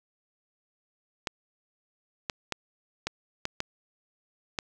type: clicks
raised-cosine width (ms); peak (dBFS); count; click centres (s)
0.2; -12; 7; 1.272 / 2.298 / 2.523 / 3.07 / 3.454 / 3.604 / 4.588
effects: none